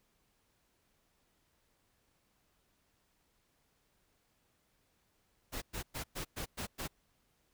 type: noise bursts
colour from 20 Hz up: pink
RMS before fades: -40 dBFS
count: 7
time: 5.52-6.88 s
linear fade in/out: 20 ms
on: 100 ms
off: 110 ms
effects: pink hiss -75 dBFS RMS until 7.53 s